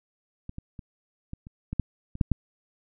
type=clicks; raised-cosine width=5 ms; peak=-24 / -24 / -27 / -23 / -30 / -19 / -11 / -25 / -9 / -10 dBFS; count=10; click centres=0.494 / 0.584 / 0.792 / 1.334 / 1.469 / 1.73 / 1.797 / 2.154 / 2.212 / 2.317 s; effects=none